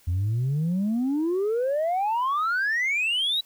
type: exponential sweep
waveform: sine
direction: up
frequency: 83.8 to 3951 Hz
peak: -20 dBFS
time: 0.07-3.41 s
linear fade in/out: 10 ms
effects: tanh soft clip ceiling -20 dBFS + white hiss -58 dBFS RMS until 3.45 s